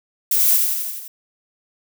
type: noise with echo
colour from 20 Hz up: violet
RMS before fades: -17 dBFS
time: 0.31-0.57 s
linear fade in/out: 5 ms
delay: 85 ms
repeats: 6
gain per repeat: -3 dB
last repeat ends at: 1.08 s
effects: none